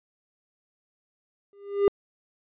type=tone with exponential growth; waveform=triangle; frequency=402.1 Hz; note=G4; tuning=44 cents sharp; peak=-12 dBFS; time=1.53-1.88 s; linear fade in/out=1 ms; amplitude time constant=75 ms; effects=resampled to 8000 Hz